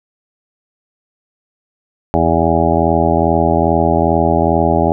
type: harmonic tone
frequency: 82.41 Hz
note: E2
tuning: in tune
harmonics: 1 / 2 / 3 / 4 / 5 / 7 / 8 / 9 / 10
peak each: -19 / -19 / -19 / -19 / -19 / -19 / -19 / -19 / -19 dBFS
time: 2.14-4.92 s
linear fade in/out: 0 ms
effects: none